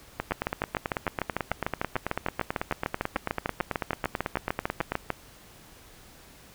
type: two click trains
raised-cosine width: 0.5 ms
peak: -11 / -12 dBFS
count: 33 / 44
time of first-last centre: 0.32-5.103 / 0.2-4.92 s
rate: 6.69 / 9.11 Hz
effects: pink hiss -52 dBFS RMS until 6.54 s